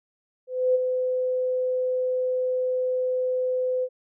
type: tone with ADSR envelope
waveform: sine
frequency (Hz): 508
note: B4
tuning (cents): +49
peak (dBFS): -16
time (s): 0.47-3.89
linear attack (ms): 280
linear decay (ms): 20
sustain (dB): -6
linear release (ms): 57
effects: none